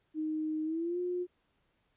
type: tone with pitch glide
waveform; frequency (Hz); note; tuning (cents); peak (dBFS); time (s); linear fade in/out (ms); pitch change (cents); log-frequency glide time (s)
sine; 311.1 to 357.4; D#4 to F4; 0 to +40; -31; 0.14-1.27; 50; +240; 0.64-0.99
effects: pink hiss -75 dBFS RMS until 1.96 s + resampled to 8000 Hz